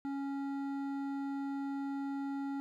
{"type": "tone with hard clipping", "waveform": "triangle", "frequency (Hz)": 277.2, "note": "C#4", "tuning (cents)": 0, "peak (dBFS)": -37, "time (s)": [0.05, 2.6], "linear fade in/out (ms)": 0, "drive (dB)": 14, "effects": []}